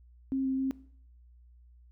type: tone with pitch steps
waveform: sine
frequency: 267.3 / 264.3 / 266.2 Hz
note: C4 / C4 / C4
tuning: +37 / +18 / +30 cents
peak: -27 dBFS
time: 0.32-0.71 s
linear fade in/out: 0 ms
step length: 130 ms
effects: noise-tail reverb RT60 0.6 s tail -20 dB re dry + added 60 Hz sine -54 dBFS peak until 1.91 s